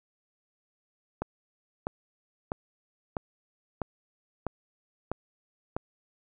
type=click train; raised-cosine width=1 ms; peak=-16 dBFS; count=8; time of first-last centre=1.22-5.765 s; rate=1.54 Hz; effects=none